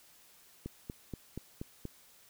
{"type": "click train", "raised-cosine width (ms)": 3, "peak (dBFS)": -26, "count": 6, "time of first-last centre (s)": [0.66, 1.853], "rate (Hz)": 4.19, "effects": ["white hiss -61 dBFS RMS until 2.29 s"]}